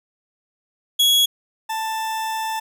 40% pulse tone pair in turn, 3339 / 884.4 Hz, G#7 / A5, +9 / +9 cents, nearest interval octave + major seventh, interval 2300 cents, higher first, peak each -12 / -22 dBFS, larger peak first, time 0.99-1.26 / 1.69-2.6 s, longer second, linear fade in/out 10 ms, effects none

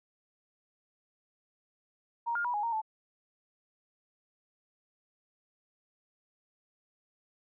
sine tone with pitch steps, 937 / 1412 / 972 / 831 / 928 / 874 Hz, A#5 / F6 / B5 / G#5 / A#5 / A5, +9 / +19 / -28 / +1 / -8 / -12 cents, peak -29 dBFS, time 2.26-2.818 s, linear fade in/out 20 ms, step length 93 ms, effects none

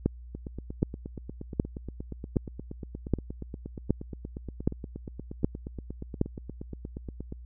two click trains, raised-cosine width 3 ms, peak -24 / -10 dBFS, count 60 / 9, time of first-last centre 0.35-7.324 / 0.06-6.214 s, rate 8.46 / 1.3 Hz, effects added 60 Hz sine -42 dBFS peak until 7.45 s

